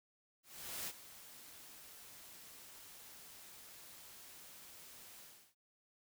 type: noise with ADSR envelope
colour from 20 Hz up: white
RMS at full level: -42 dBFS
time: 0.43-5.55 s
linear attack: 440 ms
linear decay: 52 ms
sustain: -14 dB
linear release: 340 ms
effects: none